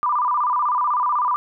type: tone with vibrato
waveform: sine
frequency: 1087 Hz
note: C#6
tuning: 34 cents flat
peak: -17 dBFS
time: 0.03-1.36 s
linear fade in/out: 0 ms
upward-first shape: square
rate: 16 Hz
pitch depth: 160 cents each way
effects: none